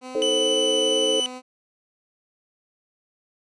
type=tone with vibrato; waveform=15% pulse; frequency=254.1 Hz; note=B3; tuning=49 cents sharp; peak=-28 dBFS; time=0.01-1.42 s; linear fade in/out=50 ms; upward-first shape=sine; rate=2.2 Hz; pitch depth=13 cents each way
type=chord; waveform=sine; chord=A diminished; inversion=second; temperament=just; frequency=316.8 / 440 / 528 Hz; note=Eb4 / A4 / C5; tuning=+31 / 0 / +16 cents; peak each=-30 / -24 / -24 dBFS; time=0.15-1.2 s; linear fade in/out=2 ms
type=tone; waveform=40% pulse; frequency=2988 Hz; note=F#7; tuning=16 cents sharp; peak=-21 dBFS; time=0.22-1.26 s; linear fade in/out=0 ms
effects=resampled to 22050 Hz